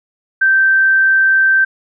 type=tone; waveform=sine; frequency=1559 Hz; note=G6; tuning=10 cents flat; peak=-8 dBFS; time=0.41-1.65 s; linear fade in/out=10 ms; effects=none